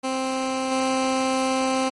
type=tone with level steps; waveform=15% pulse; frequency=262.3 Hz; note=C4; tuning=4 cents sharp; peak=-17 / -14 dBFS; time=0.03-1.9 s; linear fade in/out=20 ms; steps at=0.71 s; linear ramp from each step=10 ms; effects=MP3 48 kbps